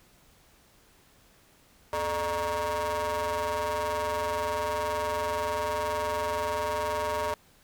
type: ring-modulated tone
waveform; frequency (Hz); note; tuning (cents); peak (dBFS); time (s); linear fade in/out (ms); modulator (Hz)
30% pulse; 169; E3; +43; -22; 1.93-7.34; 2; 771
effects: pink hiss -60 dBFS RMS until 7.63 s